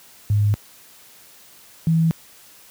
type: tone pair in turn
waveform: sine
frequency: 103.6 / 163.18 Hz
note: G#2 / E3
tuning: -4 / -17 cents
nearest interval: minor sixth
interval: 787 cents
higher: second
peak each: -14 dBFS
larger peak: neither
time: 0.3-0.54 / 1.87-2.11 s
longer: neither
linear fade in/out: 0 ms
effects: white hiss -48 dBFS RMS until 2.7 s + high-pass 60 Hz 12 dB/octave